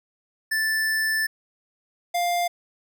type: tone pair in turn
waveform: square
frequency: 1760 / 700 Hz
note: A6 / F5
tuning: 0 / +4 cents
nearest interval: octave + major third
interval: 1596 cents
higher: first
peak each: -22 dBFS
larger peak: neither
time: 0.51-1.27 / 2.14-2.48 s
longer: first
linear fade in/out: 10 ms
effects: none